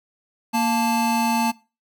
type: tone pair together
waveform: square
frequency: 232.6 / 880 Hz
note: A#3 / A5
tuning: -4 / 0 cents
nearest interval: octave + major seventh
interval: 2304 cents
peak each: -22 dBFS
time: 0.53-1.52 s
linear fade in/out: 20 ms
effects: noise-tail reverb RT60 0.3 s tail -21 dB re dry